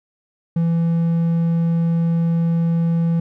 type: tone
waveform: triangle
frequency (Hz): 167.1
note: E3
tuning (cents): +24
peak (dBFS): -13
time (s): 0.56-3.2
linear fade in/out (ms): 5
effects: none